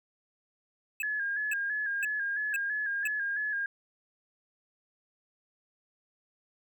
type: tone bursts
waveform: square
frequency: 2600 Hz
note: E7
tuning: 24 cents flat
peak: -31 dBFS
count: 5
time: 1-3.075 s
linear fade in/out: 2 ms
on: 23 ms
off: 490 ms
type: tone with vibrato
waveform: sine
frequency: 1661.2 Hz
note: G#6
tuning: in tune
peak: -29 dBFS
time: 1.03-3.66 s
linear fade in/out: 2 ms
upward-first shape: square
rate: 3 Hz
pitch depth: 47 cents each way
effects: none